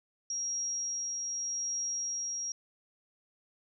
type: tone with tremolo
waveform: sine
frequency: 5640 Hz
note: F8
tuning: 16 cents sharp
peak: -31 dBFS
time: 0.3-2.52 s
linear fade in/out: 2 ms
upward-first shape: triangle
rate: 0.84 Hz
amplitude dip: 25%
effects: none

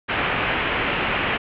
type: low-pass noise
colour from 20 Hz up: white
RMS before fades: -23 dBFS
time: 0.08-1.38 s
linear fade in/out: 20 ms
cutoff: 2900 Hz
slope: 48 dB/octave
effects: none

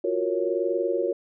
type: chord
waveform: sine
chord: Gb major seventh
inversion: third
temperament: equal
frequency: 349.2 / 370 / 466.2 / 554.4 Hz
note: F4 / Gb4 / Bb4 / Db5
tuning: 0 / 0 / 0 / 0 cents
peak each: -28 dBFS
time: 0.04-1.13 s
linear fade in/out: 5 ms
effects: none

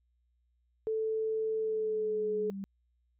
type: tone with pitch glide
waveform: sine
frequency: 440 to 424.3 Hz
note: A4 to G#4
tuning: 0 to +37 cents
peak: -29 dBFS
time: 0.87-2.5 s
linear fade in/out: 0 ms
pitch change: -63 cents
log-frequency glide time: 1.6-2.38 s
type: tone with exponential growth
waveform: sine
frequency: 196 Hz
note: G3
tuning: in tune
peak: -35 dBFS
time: 0.98-2.64 s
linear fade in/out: 0 ms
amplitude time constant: 360 ms
effects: added 60 Hz sine -70 dBFS peak until 3.19 s

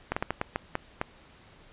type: slowing click train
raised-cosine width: 0.5 ms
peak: -12 dBFS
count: 8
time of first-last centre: 0.12-1.014 s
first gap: 45 ms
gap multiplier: 1.34
effects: pink hiss -55 dBFS RMS until 1.72 s + resampled to 8000 Hz

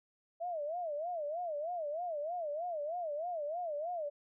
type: tone with vibrato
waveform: sine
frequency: 645 Hz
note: E5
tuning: 38 cents flat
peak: -35 dBFS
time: 0.4-4.1 s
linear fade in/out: 20 ms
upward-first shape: sine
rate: 3.2 Hz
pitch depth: 190 cents each way
effects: none

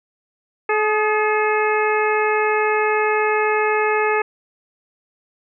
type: harmonic tone with a mistuned harmonic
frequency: 428.1 Hz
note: A4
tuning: 47 cents flat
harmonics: 1 / 2 / 3 / 4 / 5 / 6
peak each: -19 / -22 / -24 / -25 / -26 / -27 dBFS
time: 0.69-4.22 s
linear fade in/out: 5 ms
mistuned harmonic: 3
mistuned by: -42 cents
effects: none

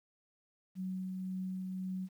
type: tone with tremolo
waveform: sine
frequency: 186.6 Hz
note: F#3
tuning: 15 cents sharp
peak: -35 dBFS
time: 0.75-2.09 s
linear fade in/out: 50 ms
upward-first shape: triangle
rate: 1.9 Hz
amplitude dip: 25%
effects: 11-bit

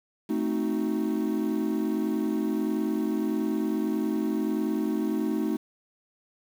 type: chord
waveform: triangle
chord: A diminished seventh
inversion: none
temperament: equal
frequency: 220 / 261.6 / 311.1 / 370 Hz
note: A3 / C4 / Eb4 / Gb4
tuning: 0 / 0 / 0 / 0 cents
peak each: -27 / -30 / -26 / -31 dBFS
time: 0.29-5.57 s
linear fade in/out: 10 ms
effects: tanh soft clip ceiling -14 dBFS + 8-bit

